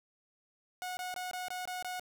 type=tone bursts; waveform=sawtooth; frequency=730 Hz; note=F#5; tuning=24 cents flat; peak=-33 dBFS; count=7; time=0.82-1.996 s; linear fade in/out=0 ms; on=150 ms; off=21 ms; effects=none